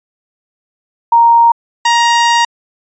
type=tone pair in turn; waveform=sine / sawtooth; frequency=932.3 / 939.9 Hz; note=A#5 / A#5; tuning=0 / +14 cents; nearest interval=unison; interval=14 cents; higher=second; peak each=-4 dBFS; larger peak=neither; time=1.12-1.52 / 1.85-2.45 s; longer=second; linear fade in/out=5 ms; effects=resampled to 16000 Hz